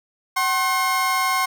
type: tone pair together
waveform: 30% pulse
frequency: 756.6 / 1070 Hz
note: F#5 / C6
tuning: +38 / +38 cents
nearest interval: tritone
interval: 600 cents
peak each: -22 / -17 dBFS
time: 0.36-1.46 s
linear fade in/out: 10 ms
effects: none